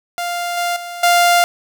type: tone with level steps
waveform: sawtooth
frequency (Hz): 698.5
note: F5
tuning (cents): 0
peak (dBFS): -16 / -13 / -23 / -6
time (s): 0.18-1.44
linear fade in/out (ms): 0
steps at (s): 0.57 / 0.76 / 1.03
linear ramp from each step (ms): 5
effects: none